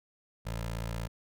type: tone with notch filter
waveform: 15% pulse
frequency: 56.6 Hz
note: A1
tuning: 50 cents sharp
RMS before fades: -36 dBFS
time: 0.45-1.08 s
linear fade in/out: 20 ms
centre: 250 Hz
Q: 1.5
effects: none